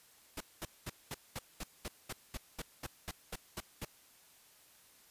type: noise bursts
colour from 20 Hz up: pink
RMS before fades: -41 dBFS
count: 15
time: 0.37-3.85 s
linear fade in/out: 5 ms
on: 36 ms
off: 210 ms
effects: white hiss -63 dBFS RMS until 5.1 s + resampled to 32000 Hz